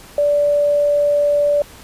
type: tone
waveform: sine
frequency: 582 Hz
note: D5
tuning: 16 cents flat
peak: -12 dBFS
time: 0.18-1.62 s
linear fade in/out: 2 ms
effects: pink hiss -41 dBFS RMS until 1.83 s + resampled to 32000 Hz